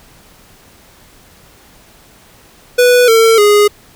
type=tone with pitch steps; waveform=square; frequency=492.4 / 451.5 / 414.1 Hz; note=B4 / A4 / G#4; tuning=-5 / +45 / -5 cents; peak=-6 dBFS; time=2.78-3.68 s; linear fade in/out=10 ms; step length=300 ms; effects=pink hiss -44 dBFS RMS until 3.95 s